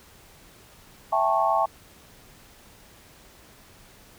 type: chord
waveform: sine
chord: A dominant seventh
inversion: second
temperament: just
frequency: 660 / 792 / 880 / 1100 Hz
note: E5 / G5 / A5 / C#6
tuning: +2 / +18 / 0 / -14 cents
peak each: -25 dBFS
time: 1.12-1.66 s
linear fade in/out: 10 ms
effects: pink hiss -52 dBFS RMS until 4.18 s